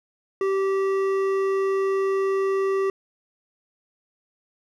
triangle tone with hard clipping, 388.1 Hz, G4, 17 cents flat, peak -22 dBFS, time 0.41-2.9 s, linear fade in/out 2 ms, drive 14 dB, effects none

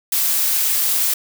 blue noise, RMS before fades -18 dBFS, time 0.12-1.14 s, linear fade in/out 5 ms, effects none

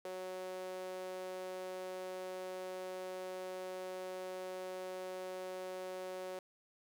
sawtooth tone with high-pass filter, 185 Hz, F#3, in tune, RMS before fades -44 dBFS, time 0.05-6.39 s, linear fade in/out 2 ms, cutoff 470 Hz, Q 9.4, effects none

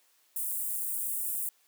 white high-pass noise, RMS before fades -33 dBFS, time 0.36-1.49 s, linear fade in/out 2 ms, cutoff 8300 Hz, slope 48 dB/octave, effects white hiss -67 dBFS RMS until 1.67 s + high-pass 400 Hz 12 dB/octave

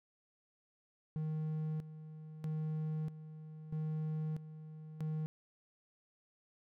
triangle tone with tremolo, 155.8 Hz, D#3, 3 cents sharp, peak -33 dBFS, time 1.16-5.26 s, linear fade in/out 0 ms, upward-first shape square, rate 0.78 Hz, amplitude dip 75%, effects none

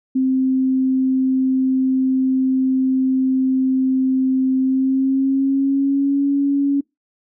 sine tone with pitch glide, 261.6 to 280.4 Hz, C4 to C#4, 0 to +20 cents, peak -14 dBFS, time 0.15-6.81 s, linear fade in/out 10 ms, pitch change +120 cents, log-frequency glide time 4.59-6.25 s, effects noise-tail reverb RT60 0.2 s tail -25 dB re dry

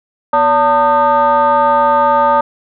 sine tone with frequency modulation, 899 Hz, A5, 37 cents sharp, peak -7 dBFS, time 0.33-2.41 s, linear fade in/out 5 ms, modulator 327 Hz, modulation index 1.1, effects tanh soft clip ceiling -3 dBFS

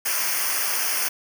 white noise with comb filter, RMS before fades -24 dBFS, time 0.05-1.09 s, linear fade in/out 10 ms, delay 0.26 ms, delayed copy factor -0.9, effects none

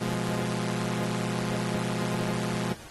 sawtooth chord, F diminished, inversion second, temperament equal, 123.47 / 174.61 / 207.7 Hz, Cb3 / F3 / Ab3, 0 / 0 / 0 cents, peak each -28 dBFS, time 0-2.74 s, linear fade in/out 20 ms, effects pink hiss -47 dBFS RMS until 2.9 s + AAC 32 kbps

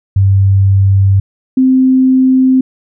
sine tone pair in turn, 97.6 / 260 Hz, G2 / C4, -7 / -11 cents, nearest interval octave + perfect fourth, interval 1696 cents, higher second, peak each -5 dBFS, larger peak neither, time 0.16-1.2 / 1.57-2.61 s, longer neither, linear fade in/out 5 ms, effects none

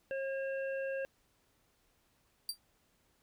harmonic tone, 540 Hz, C#5, 45 cents flat, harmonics 1 / 3 / 5, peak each -35 / -43 / -49 dBFS, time 0.11-1.05 s, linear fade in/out 0 ms
sawtooth tone with exponential decay, 4699 Hz, D8, in tune, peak -28 dBFS, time 2.49-2.58 s, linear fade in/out 2 ms, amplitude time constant 18 ms
effects pink hiss -73 dBFS RMS until 3.22 s

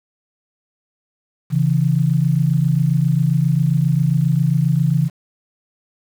sine tone pair together, 136.4 / 163.86 Hz, C#3 / E3, -28 / -10 cents, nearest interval minor third, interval 318 cents, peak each -16 dBFS, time 1.5-5.1 s, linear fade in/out 50 ms, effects 7-bit

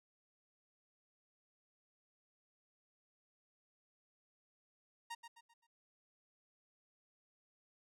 sawtooth tone with echo, 932.3 Hz, A#5, in tune, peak -39 dBFS, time 5.1-5.15 s, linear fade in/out 10 ms, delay 130 ms, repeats 4, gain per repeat -8 dB, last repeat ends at 5.67 s, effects low-pass 12000 Hz 12 dB/octave

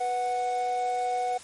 triangle tone pair together, 492.6 / 738 Hz, B4 / F#5, -5 / -5 cents, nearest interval perfect fifth, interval 700 cents, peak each -31 / -24 dBFS, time 0-1.38 s, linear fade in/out 10 ms, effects white hiss -47 dBFS RMS until 1.43 s + MP3 48 kbps

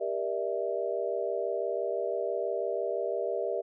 sine chord, E half-diminished seventh, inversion first, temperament just, 395.6 / 474.7 / 593.3 / 659.3 Hz, G4 / Bb4 / D5 / E5, +16 / +31 / +18 / 0 cents, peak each -34 dBFS, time 0-3.62 s, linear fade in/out 20 ms, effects none

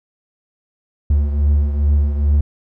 triangle beating tone pair, 72.2 / 74.6 Hz, D2 / D2, -29 / +28 cents, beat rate 2.4 Hz, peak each -11 / -19 dBFS, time 1.1-2.41 s, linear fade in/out 5 ms, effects none

